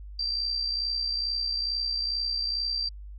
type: tone with amplitude modulation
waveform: sine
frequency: 4699 Hz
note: D8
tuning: in tune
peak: -24 dBFS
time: 0.19-2.89 s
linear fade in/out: 5 ms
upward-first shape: sine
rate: 62.3 Hz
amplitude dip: 55%
effects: added 50 Hz sine -39 dBFS peak until 3.18 s

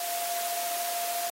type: tone in noise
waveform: sine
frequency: 696 Hz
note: F5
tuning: 6 cents flat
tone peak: -32 dBFS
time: 0-1.3 s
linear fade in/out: 2 ms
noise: white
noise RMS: -34 dBFS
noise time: 0-1.3 s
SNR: -1 dB
effects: high-pass 400 Hz 12 dB/octave + AAC 48 kbps

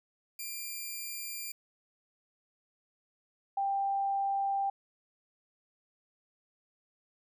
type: tone pair in turn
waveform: 5% pulse / sine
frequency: 2383 / 789.7 Hz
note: D7 / G5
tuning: +25 / +13 cents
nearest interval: octave + perfect fifth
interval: 1912 cents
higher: first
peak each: -28 dBFS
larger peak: neither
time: 0.39-1.52 / 3.57-4.7 s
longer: neither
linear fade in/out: 5 ms
effects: none

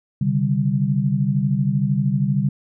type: chord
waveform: sine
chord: C suspended second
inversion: none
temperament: equal with one note detuned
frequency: 133.95 / 146.83 / 196 Hz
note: C3 / D3 / G3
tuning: +41 / 0 / 0 cents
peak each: -21 dBFS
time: 0.21-2.49 s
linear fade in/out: 5 ms
effects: none

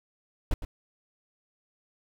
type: noise with echo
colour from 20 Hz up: brown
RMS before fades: -24 dBFS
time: 0.51-0.54 s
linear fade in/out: 2 ms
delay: 110 ms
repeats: 1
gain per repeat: -11 dB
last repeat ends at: 0.65 s
effects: none

